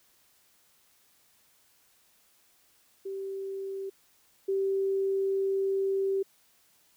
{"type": "tone pair in turn", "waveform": "sine", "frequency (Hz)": [388.8, 388.8], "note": ["G4", "G4"], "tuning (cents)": [-14, -14], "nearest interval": "unison", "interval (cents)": 0, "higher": "neither", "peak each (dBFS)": [-33, -25], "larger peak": "second", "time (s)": [[3.05, 3.9], [4.48, 6.23]], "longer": "second", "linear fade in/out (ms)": 10, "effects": ["white hiss -65 dBFS RMS until 6.96 s"]}